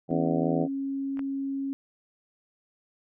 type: harmonic tone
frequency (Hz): 82.3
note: E2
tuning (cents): -2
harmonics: 2 / 3 / 4 / 5 / 6 / 7 / 8 / 9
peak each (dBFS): -29 / -31 / -32 / -33 / -34 / -34 / -35 / -36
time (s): 0.08-0.68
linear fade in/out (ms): 50
type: tone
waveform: sine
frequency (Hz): 273.6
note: C#4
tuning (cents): -23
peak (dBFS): -28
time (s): 0.11-1.73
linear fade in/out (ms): 0
type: clicks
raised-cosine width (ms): 0.5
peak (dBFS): -35 / -25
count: 2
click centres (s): 1.172 / 1.193
effects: none